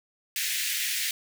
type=high-pass noise; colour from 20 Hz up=pink; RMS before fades=-29 dBFS; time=0.36-1.11 s; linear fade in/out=2 ms; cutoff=1800 Hz; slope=48 dB/octave; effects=none